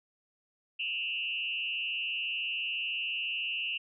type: tone with frequency modulation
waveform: sine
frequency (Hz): 2760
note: F7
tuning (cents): -21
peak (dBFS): -31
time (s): 0.79-3.78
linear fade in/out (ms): 10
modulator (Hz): 134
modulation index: 1.3
effects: none